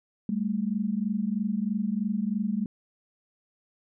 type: tone pair together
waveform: sine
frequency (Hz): 197.59 / 220.7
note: G3 / A3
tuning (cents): +14 / +5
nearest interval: major second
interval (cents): 191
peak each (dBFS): -28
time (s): 0.29-2.66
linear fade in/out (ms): 2
effects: none